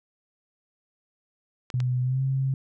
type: clicks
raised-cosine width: 0.2 ms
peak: -20 dBFS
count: 2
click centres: 1.702 / 1.803 s
type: tone with pitch glide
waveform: sine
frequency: 125.6 to 133.84 Hz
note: B2 to C3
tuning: +30 to +40 cents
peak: -22 dBFS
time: 1.74-2.54 s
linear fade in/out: 2 ms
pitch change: +110 cents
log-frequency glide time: 2.02-2.22 s
effects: none